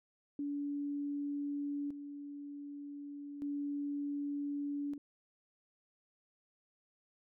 sine tone with tremolo, 286.8 Hz, D4, 41 cents flat, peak -35 dBFS, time 0.39-4.98 s, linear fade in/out 2 ms, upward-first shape square, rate 0.33 Hz, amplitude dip 60%, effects none

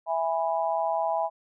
sine chord, E major, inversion none, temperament just, 659.3 / 824.1 / 988.9 Hz, E5 / G#5 / B5, 0 / -14 / +2 cents, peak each -27 / -28 / -31 dBFS, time 0.06-1.3 s, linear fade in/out 50 ms, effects none

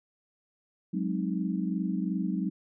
sine chord, Ab dominant seventh, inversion third, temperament equal, 185 / 207.7 / 261.6 / 311.1 Hz, Gb3 / Ab3 / C4 / Eb4, 0 / 0 / 0 / 0 cents, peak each -30 / -33 / -36 / -35 dBFS, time 0.93-2.5 s, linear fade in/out 10 ms, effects none

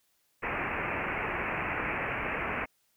white low-pass noise, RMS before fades -33 dBFS, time 0.42-2.66 s, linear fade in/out 20 ms, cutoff 2600 Hz, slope 96 dB/octave, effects white hiss -72 dBFS RMS until 2.96 s

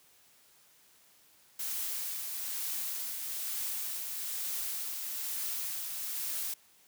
blue noise with tremolo, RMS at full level -35 dBFS, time 1.59-6.54 s, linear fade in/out 5 ms, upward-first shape triangle, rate 1.1 Hz, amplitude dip 35%, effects white hiss -63 dBFS RMS until 6.87 s + high-pass 60 Hz 12 dB/octave

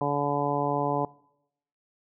harmonic tone, 143.7 Hz, D3, 37 cents flat, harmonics 1 / 2 / 3 / 4 / 5 / 6 / 7, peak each -32 / -32 / -32 / -32 / -32 / -32 / -32 dBFS, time 0.01-1.05 s, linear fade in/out 2 ms, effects noise-tail reverb RT60 0.8 s tail -23 dB re dry

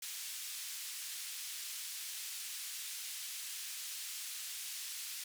white band-pass noise, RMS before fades -44 dBFS, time 0.02-5.24 s, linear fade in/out 5 ms, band 2400 to 11000 Hz, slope 12 dB/octave, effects none

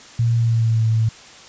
sine tone with pitch glide, 116.54 to 111.79 Hz, A#2 to A2, 0 to +28 cents, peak -14 dBFS, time 0.19-1.09 s, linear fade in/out 5 ms, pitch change -72 cents, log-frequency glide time 0.36-0.82 s, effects white hiss -42 dBFS RMS until 1.48 s + resampled to 16000 Hz

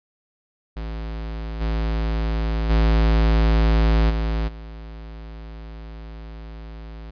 square tone with level steps, 55 Hz, A1, in tune, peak -28 / -21 / -15 / -21 / -35 dBFS, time 0.76-7.11 s, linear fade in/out 10 ms, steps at 1.6 / 2.69 / 4.09 / 4.47 s, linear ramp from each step 20 ms, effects resampled to 11025 Hz

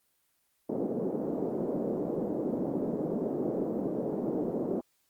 white band-pass noise, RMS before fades -32 dBFS, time 0.69-4.81 s, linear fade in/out 5 ms, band 180 to 480 Hz, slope 24 dB/octave, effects white hiss -73 dBFS RMS until 5.09 s + Opus 24 kbps

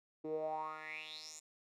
10% pulse tone with band-pass filter sweep, 155.5 Hz, D#3, 1 cent flat, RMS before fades -43 dBFS, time 0.24-1.4 s, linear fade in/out 10 ms, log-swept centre 360 to 7600 Hz, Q 7, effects none

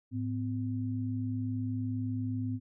sine tone pair together, 107.34 / 254.9 Hz, A2 / C4, -42 / -45 cents, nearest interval octave + minor third, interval 1497 cents, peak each -33 / -34 dBFS, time 0.11-2.6 s, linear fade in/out 50 ms, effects none

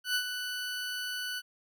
20% pulse tone with ADSR envelope, 1489 Hz, F#6, 11 cents sharp, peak -21 dBFS, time 0.04-1.42 s, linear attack 110 ms, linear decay 77 ms, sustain -8 dB, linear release 40 ms, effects none

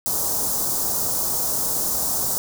white band-stop noise, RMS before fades -23 dBFS, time 0.06-2.38 s, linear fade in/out 0 ms, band 1100 to 5400 Hz, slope 24 dB/octave, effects none

